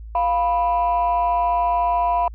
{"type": "tone pair together", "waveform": "sine", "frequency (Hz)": [698.5, 984.4], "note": ["F5", "B5"], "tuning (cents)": [0, -6], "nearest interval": "tritone", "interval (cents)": 594, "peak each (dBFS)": -18, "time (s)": [0.15, 2.28], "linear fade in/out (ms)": 2, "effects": ["tanh soft clip ceiling -12 dBFS", "added 55 Hz sine -33 dBFS peak until 2.34 s"]}